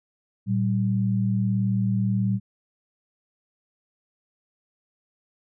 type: tone pair together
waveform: sine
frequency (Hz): 114.7 / 193.24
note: A#2 / G3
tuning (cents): -28 / -25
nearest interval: major sixth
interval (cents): 903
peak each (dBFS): -23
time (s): 0.46-2.4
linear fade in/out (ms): 50
effects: none